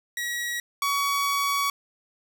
sawtooth tone pair in turn, 1914 / 1127.9 Hz, A#6 / C#6, +45 / +30 cents, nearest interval major sixth, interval 915 cents, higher first, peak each -24 / -19 dBFS, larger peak second, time 0.17-0.6 / 0.82-1.7 s, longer second, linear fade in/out 2 ms, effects none

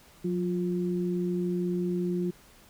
sine tone pair together, 179.8 / 352.4 Hz, F#3 / F4, -49 / +16 cents, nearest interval octave, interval 1165 cents, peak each -28 / -30 dBFS, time 0.24-2.31 s, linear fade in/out 10 ms, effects pink hiss -56 dBFS RMS until 2.69 s

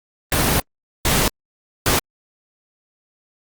pink noise bursts at uneven times, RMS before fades -17 dBFS, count 3, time 0.32-0.6 / 1.05-1.28 / 1.86-1.99 s, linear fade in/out 2 ms, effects Opus 24 kbps

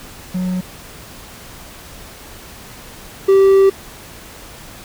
triangle tone pair in turn, 183.1 / 388.9 Hz, F#3 / G4, -18 / -14 cents, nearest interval octave + minor second, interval 1304 cents, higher second, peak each -15 / -5 dBFS, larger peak second, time 0.34-0.61 / 3.28-3.7 s, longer second, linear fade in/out 10 ms, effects pink hiss -37 dBFS RMS until 4.84 s

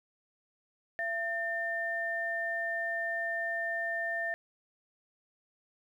sine tone pair together, 675.8 / 1800 Hz, E5 / A6, +43 / +39 cents, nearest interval octave + perfect fourth, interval 1696 cents, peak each -36 / -32 dBFS, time 0.99-4.34 s, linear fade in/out 0 ms, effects 11-bit

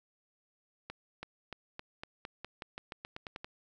accelerating click train, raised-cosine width 0.3 ms, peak -25 dBFS, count 15, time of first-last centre 0.9-3.445 s, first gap 330 ms, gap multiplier 0.9, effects none

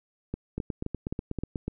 two click trains, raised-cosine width 3 ms, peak -18 / -18 dBFS, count 10 / 5, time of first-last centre 0.58-1.68 / 0.34-1.387 s, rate 8.18 / 3.82 Hz, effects none

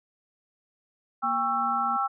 sine chord, C# diminished, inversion second, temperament just, 798.3 / 1108.7 / 1330.5 Hz, G5 / C#6 / E6, +31 / 0 / +16 cents, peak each -28 / -32 / -26 dBFS, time 1.22-2.08 s, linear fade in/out 20 ms
sine tone with tremolo, 235.3 Hz, A#3, 16 cents sharp, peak -35 dBFS, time 1.23-1.97 s, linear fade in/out 10 ms, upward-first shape triangle, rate 2.9 Hz, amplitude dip 30%
effects none

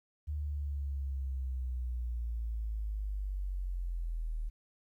sine linear sweep, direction down, 75 to 38.16 Hz, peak -33 dBFS, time 0.27-4.5 s, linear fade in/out 20 ms, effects 12-bit

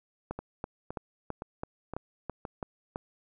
two click trains, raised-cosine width 1 ms, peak -20 / -23 dBFS, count 9 / 5, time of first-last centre 0.31-2.959 / 0.39-2.452 s, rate 3.02 / 1.94 Hz, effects none

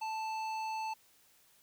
sine tone with hard clipping, 880 Hz, A5, in tune, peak -37 dBFS, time 0.01-0.94 s, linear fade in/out 10 ms, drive 12 dB, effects white hiss -66 dBFS RMS until 1.62 s

